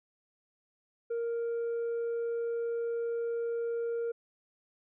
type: tone with tanh clipping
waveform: sine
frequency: 466.2 Hz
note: A#4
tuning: in tune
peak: -31 dBFS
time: 1.1-4.12 s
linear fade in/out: 10 ms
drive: 2 dB
effects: none